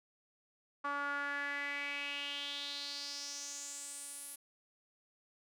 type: tone with band-pass filter sweep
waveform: sawtooth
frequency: 285 Hz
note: C#4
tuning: 48 cents sharp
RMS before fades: -41 dBFS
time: 0.84-4.36 s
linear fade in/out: 10 ms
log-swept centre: 1200 to 11000 Hz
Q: 4.8
effects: none